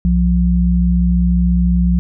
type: tone pair together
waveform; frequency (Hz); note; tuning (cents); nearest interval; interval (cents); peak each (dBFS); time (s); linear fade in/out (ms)
sine; 62.5 / 176.78; B1 / F3; +21 / +21; octave + tritone; 1800; -13; 0.05-1.99; 0
effects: none